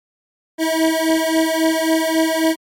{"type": "beating tone pair", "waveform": "25% pulse", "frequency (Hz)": [320, 323.7], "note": ["D#4", "E4"], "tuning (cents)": [49, -31], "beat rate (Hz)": 3.7, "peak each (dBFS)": -14, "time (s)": [0.58, 2.56], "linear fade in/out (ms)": 50, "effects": ["MP3 64 kbps"]}